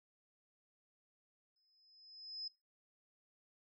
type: tone with exponential growth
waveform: sine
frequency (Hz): 5100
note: D#8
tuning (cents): +42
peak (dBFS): -39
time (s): 1.56-2.48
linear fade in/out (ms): 5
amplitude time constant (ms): 200
effects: noise-tail reverb RT60 0.2 s tail -18 dB re dry